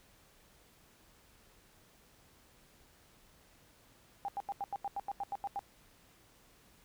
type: tone bursts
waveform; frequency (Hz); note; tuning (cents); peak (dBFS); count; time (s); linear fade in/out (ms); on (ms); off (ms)
sine; 801; G5; +37; -34; 12; 4.25-5.592; 0; 33; 86
effects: pink hiss -64 dBFS RMS until 6.84 s